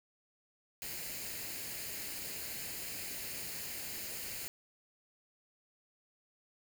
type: noise with comb filter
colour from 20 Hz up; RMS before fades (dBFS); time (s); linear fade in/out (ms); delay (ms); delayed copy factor
white; -42; 0.82-4.48; 0; 0.43; +0.55
effects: none